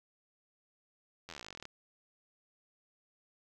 slowing click train, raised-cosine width 0.2 ms, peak -28 dBFS, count 21, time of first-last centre 1.29-1.654 s, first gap 11 ms, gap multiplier 1.05, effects none

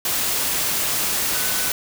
sine tone in noise, 1495 Hz, F#6, 17 cents sharp, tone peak -33 dBFS, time 1.34-1.71 s, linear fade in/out 2 ms, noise white, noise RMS -22 dBFS, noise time 0.05-1.72 s, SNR -14 dB, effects none

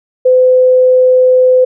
sine tone, 509 Hz, C5, 48 cents flat, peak -4 dBFS, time 0.25-1.65 s, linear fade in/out 10 ms, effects none

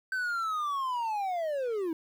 triangle linear sweep, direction down, 1547 to 311.1 Hz, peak -27 dBFS, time 0.12-1.93 s, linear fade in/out 2 ms, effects 10-bit

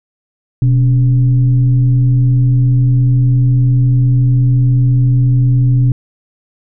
sine tone with frequency modulation, 125.6 Hz, B2, 30 cents sharp, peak -7 dBFS, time 0.62-5.92 s, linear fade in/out 2 ms, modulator 157 Hz, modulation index 0.34, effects none

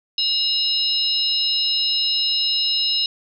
sine tone cluster, 2846 / 3823 / 4143 / 5210 Hz, F7 / A#7 / C8 / E8, +32 / +43 / -18 / -21 cents, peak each -25 / -22 / -24 / -23 dBFS, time 0.18-3.06 s, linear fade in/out 2 ms, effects none

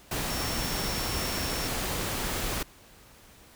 sine tone in noise, 5450 Hz, F8, 43 cents flat, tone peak -37 dBFS, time 0.3-1.68 s, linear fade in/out 5 ms, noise pink, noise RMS -31 dBFS, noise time 0.11-2.63 s, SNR -9 dB, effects pink hiss -54 dBFS RMS until 3.55 s

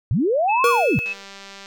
sine linear two-way sweep, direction up then down, 87.31 to 1179 to 87.31 Hz, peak -16 dBFS, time 0.11-0.99 s, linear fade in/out 0 ms, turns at 0.69 s
sine tone with vibrato, 2600 Hz, E7, 24 cents flat, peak -23 dBFS, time 0.48-1.14 s, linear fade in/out 20 ms, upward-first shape sine, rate 3 Hz, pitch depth 8 cents each way
square tone with exponential decay, 477.2 Hz, A#4, 41 cents sharp, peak -15 dBFS, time 0.64-1.24 s, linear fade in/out 2 ms, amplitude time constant 130 ms
click train, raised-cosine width 0.2 ms, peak -22 dBFS, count 119, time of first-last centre 1.06-1.659 s, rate 197 Hz
effects none

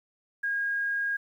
sine tone, 1630 Hz, G#6, 33 cents flat, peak -26 dBFS, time 0.43-1.17 s, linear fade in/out 10 ms, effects 10-bit

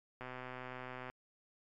click train, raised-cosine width 0.5 ms, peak -30 dBFS, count 114, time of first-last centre 0.21-1.1 s, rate 127 Hz, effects MP3 96 kbps

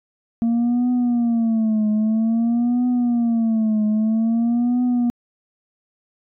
sine tone with vibrato, 229.5 Hz, A#3, 27 cents flat, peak -13 dBFS, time 0.42-5.1 s, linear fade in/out 0 ms, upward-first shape triangle, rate 0.51 Hz, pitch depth 140 cents each way, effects tanh soft clip ceiling -15 dBFS

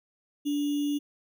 sine tone with sample-and-hold, 290 Hz, D4, 22 cents flat, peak -25 dBFS, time 0.45-0.99 s, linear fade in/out 20 ms, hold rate 3150 Hz, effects none

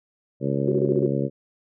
harmonic tone, 69.3 Hz, C#2, in tune, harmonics 2 / 3 / 4 / 5 / 6 / 7 / 8, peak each -26 / -28 / -29 / -30 / -31 / -31 / -32 dBFS, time 0.4-1.3 s, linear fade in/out 50 ms
sine tone bursts, 370 Hz, F#4, in tune, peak -18 dBFS, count 6, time 0.68-1.061 s, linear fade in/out 2 ms, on 36 ms, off 33 ms
effects none

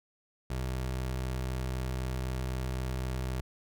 25% pulse tone, 63.9 Hz, C2, 40 cents flat, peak -28 dBFS, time 0.5-3.41 s, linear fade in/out 5 ms, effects none

